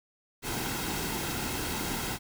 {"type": "noise with comb filter", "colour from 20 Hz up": "pink", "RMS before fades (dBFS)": -33, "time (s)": [0.42, 2.19], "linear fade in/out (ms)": 50, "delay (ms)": 1.7, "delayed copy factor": -0.5, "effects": []}